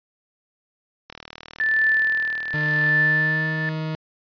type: click train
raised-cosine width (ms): 0.2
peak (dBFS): -19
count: 71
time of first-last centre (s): 1.1-2.89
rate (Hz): 39.1
type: tone with tremolo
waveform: sine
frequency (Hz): 1760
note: A6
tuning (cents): 0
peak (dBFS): -15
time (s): 1.6-3.69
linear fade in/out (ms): 0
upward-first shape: triangle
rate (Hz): 0.89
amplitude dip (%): 75
type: tone with pitch glide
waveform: 40% pulse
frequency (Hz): 151.7 to 157.14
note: D#3 to D#3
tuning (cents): -44 to +17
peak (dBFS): -24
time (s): 2.54-3.95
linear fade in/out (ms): 0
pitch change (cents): +61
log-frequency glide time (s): 2.87-3.47
effects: resampled to 11025 Hz